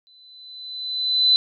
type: tone with exponential growth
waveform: sine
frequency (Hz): 4014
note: B7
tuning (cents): +27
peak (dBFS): -11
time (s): 0.07-1.36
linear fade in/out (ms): 0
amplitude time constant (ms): 280
effects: none